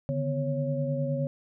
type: tone cluster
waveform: sine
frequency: 143.7 / 153.4 / 247.4 / 551 Hz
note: D3 / D#3 / B3 / C#5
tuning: -37 / -24 / +3 / -11 cents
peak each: -29 / -36 / -34 / -31 dBFS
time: 0.09-1.27 s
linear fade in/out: 0 ms
effects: none